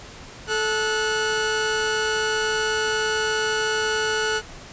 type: tone pair together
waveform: sawtooth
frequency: 436.1 / 1467 Hz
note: A4 / F#6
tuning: -15 / -15 cents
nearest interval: octave + major sixth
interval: 2100 cents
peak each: -20 dBFS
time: 0.47-4.42 s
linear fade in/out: 50 ms
effects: pink hiss -41 dBFS RMS until 4.72 s + resampled to 16000 Hz